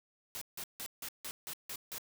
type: noise bursts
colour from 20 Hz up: white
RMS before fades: -42 dBFS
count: 8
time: 0.35-1.982 s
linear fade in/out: 0 ms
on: 64 ms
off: 160 ms
effects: none